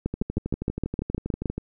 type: two click trains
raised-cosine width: 3 ms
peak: -12 / -16 dBFS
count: 10 / 19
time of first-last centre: 0.06-1.458 / 0.14-1.58 s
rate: 6.44 / 12.5 Hz
effects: none